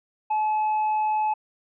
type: tone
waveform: triangle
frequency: 858 Hz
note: A5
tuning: 44 cents flat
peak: -19 dBFS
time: 0.3-1.34 s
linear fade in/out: 10 ms
effects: resampled to 8000 Hz